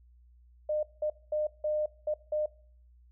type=tone bursts at uneven times; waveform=sine; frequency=607 Hz; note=D#5; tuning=43 cents flat; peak=-27 dBFS; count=6; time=0.69-0.83 / 1.02-1.1 / 1.32-1.47 / 1.64-1.86 / 2.07-2.14 / 2.32-2.46 s; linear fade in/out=5 ms; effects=noise-tail reverb RT60 0.5 s tail -21 dB re dry + added 60 Hz sine -56 dBFS peak until 3.11 s

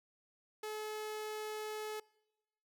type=tone; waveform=sawtooth; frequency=428.7 Hz; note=A4; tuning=45 cents flat; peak=-36 dBFS; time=0.63-2 s; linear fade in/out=5 ms; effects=noise-tail reverb RT60 1.0 s tail -25 dB re dry

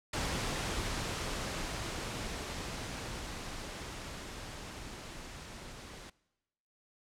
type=noise with level ramp; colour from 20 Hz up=pink; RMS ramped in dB=-34 to -48 dBFS; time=0.13-6.1 s; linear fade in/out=5 ms; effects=noise-tail reverb RT60 1.0 s tail -22 dB re dry + low-pass 8000 Hz 12 dB/octave

